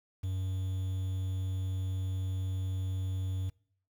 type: tone with quantisation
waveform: triangle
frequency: 94 Hz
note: F#2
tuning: 28 cents sharp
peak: -29 dBFS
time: 0.23-3.5 s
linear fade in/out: 10 ms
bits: 9
effects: noise-tail reverb RT60 0.6 s tail -24 dB re dry